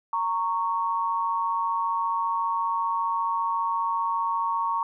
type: tone pair together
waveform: sine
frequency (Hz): 923.5 / 1108.7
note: A#5 / C#6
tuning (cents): -16 / 0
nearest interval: minor third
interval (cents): 316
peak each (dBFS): -26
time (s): 0.13-4.83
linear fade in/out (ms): 2
effects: none